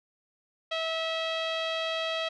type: tone with low-pass filter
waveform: sawtooth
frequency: 649 Hz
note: E5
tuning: 27 cents flat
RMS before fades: -31 dBFS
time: 0.71-2.29 s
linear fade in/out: 10 ms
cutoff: 3500 Hz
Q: 3.9
effects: none